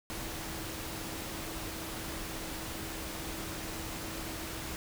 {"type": "tone in noise", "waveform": "sine", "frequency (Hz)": 322.9, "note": "E4", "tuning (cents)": -36, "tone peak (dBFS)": -46, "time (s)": [0.1, 4.76], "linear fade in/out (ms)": 0, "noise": "pink", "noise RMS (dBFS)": -40, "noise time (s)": [0.1, 4.76], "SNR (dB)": -9, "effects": []}